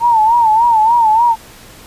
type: tone with vibrato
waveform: sine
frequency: 907 Hz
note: A#5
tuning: 48 cents flat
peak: -7 dBFS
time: 0-1.36 s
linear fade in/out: 50 ms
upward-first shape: sine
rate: 3.4 Hz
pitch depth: 99 cents each way
effects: pink hiss -38 dBFS RMS until 1.86 s + resampled to 32000 Hz